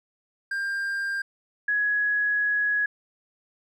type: tone pair in turn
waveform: triangle / sine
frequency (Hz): 1596 / 1674.8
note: G6 / G#6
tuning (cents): +31 / +14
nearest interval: minor second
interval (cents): 83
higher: second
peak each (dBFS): -24 / -21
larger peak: second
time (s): 0.51-1.22 / 1.68-2.86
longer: second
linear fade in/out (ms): 5
effects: none